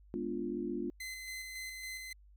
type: chord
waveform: sine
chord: G# diminished seventh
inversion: none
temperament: equal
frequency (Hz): 207.7 / 246.9 / 293.7 / 349.2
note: G#3 / B3 / D4 / F4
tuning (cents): 0 / 0 / 0 / 0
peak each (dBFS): -42 / -40 / -41 / -38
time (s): 0.14-0.9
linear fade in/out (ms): 0
type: tone with tremolo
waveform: sawtooth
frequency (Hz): 2051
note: C7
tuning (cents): -35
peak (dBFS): -37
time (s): 1-2.13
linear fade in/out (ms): 5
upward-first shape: square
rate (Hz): 3.6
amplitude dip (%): 30
effects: added 50 Hz sine -57 dBFS peak until 2.36 s